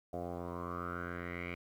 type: tone with low-pass filter sweep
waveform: 10% pulse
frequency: 87.31 Hz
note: F2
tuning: in tune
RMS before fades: -41 dBFS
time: 0.13-1.55 s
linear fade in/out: 5 ms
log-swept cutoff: 680 to 2400 Hz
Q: 6.4
effects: 11-bit